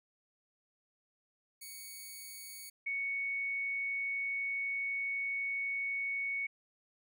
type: tone pair in turn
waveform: 5% pulse / sine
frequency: 2234 / 2222 Hz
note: C#7 / C#7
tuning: +13 / +4 cents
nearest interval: unison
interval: 9 cents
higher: first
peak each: -36 / -33 dBFS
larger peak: second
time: 1.61-2.7 / 2.86-6.47 s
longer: second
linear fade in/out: 10 ms
effects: none